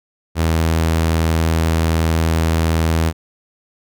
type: tone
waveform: sawtooth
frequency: 81.3 Hz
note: E2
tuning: 23 cents flat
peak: -10 dBFS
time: 0.35-3.13 s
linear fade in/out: 50 ms
effects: none